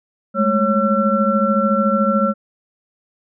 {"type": "tone cluster", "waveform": "sine", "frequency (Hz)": [204.2, 217.9, 550, 1350], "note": ["G#3", "A3", "C#5", "E6"], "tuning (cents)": [-29, -17, -14, 41], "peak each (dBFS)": -19, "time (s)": [0.34, 2.34], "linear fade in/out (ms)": 50, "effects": []}